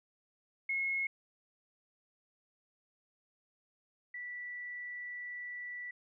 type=tone pair in turn; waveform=sine; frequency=2170 / 1961.6 Hz; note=C#7 / B6; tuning=-37 / -12 cents; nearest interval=major second; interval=175 cents; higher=first; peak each=-31 / -40 dBFS; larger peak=first; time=0.69-1.07 / 4.14-5.91 s; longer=second; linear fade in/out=5 ms; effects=none